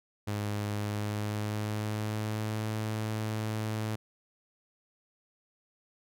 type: tone with pitch glide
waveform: sawtooth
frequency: 103.83 to 108.8 Hz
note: G#2 to A2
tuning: 0 to -19 cents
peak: -27 dBFS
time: 0.27-3.96 s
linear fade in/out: 10 ms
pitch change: +81 cents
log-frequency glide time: 0.73-2.69 s
effects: none